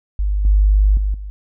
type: tone with level steps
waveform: sine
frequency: 50.4 Hz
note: G1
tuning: 49 cents sharp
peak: -15 / -9 / -15 / -26 dBFS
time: 0.19-1.3 s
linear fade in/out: 0 ms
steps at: 0.45 / 0.97 / 1.14 s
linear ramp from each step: 2 ms
effects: none